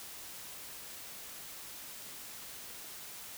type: silence
effects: white hiss -47 dBFS RMS until 3.37 s

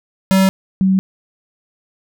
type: tone pair in turn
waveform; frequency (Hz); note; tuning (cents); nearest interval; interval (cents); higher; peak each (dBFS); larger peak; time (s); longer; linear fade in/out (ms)
square / sine; 191.1 / 190.21; G3 / F#3; -44 / +48; unison; 8; first; -10; neither; 0.31-0.49 / 0.81-0.99; neither; 0
effects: none

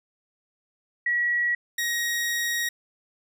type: tone pair in turn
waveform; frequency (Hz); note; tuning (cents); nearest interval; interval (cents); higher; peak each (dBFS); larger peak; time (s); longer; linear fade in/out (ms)
sine / sawtooth; 1923 / 1886.7; B6 / A#6; -47 / +20; unison; 33; first; -21; neither; 1.06-1.55 / 1.78-2.69; second; 5
effects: none

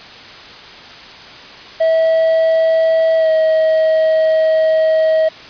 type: tone with pitch glide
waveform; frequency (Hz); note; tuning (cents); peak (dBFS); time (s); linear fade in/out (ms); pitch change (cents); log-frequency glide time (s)
triangle; 648 to 636.1; E5 to D#5; -30 to +38; -8; 1.8-5.29; 10; -32; 3.17-3.3
effects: white hiss -35 dBFS RMS until 5.49 s + resampled to 11025 Hz

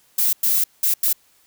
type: noise bursts at uneven times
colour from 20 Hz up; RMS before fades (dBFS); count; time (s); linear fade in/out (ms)
violet; -18; 4; 0.18-0.33 / 0.43-0.64 / 0.83-0.94 / 1.03-1.13; 5
effects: white hiss -58 dBFS RMS until 1.46 s

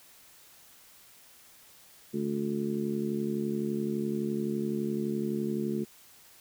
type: harmonic tone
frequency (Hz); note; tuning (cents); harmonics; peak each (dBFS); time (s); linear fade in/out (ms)
71.8; D2; -39; 2 / 3 / 4 / 5 / 6; -39 / -31 / -41 / -33 / -40; 2.13-5.85; 20
effects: white hiss -56 dBFS RMS until 6.4 s

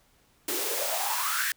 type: noise with high-pass filter sweep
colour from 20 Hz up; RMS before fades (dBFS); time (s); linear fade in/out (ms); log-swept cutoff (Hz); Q
white; -29; 0.48-1.52; 2; 310 to 1800; 7.3
effects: pink hiss -64 dBFS RMS until 1.56 s

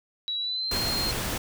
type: tone with pitch glide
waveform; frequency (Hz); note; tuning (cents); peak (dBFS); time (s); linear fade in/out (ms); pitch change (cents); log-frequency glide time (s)
sine; 3902 to 4206; B7 to C8; -22 to +8; -27; 0.28-1.11; 0; +130; 0.4-0.77
type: noise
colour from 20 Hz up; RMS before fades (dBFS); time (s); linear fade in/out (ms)
pink; -30; 0.71-1.38; 5
effects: none

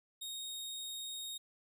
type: tone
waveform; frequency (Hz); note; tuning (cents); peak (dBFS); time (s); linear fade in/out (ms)
sawtooth; 3729; A#7; 0; -38; 0.21-1.38; 10
effects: none

